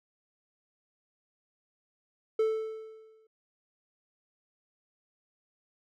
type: tone with exponential decay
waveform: triangle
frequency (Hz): 440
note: A4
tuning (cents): 0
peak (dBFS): -20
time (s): 2.39-3.27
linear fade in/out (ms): 5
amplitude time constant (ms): 190
effects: none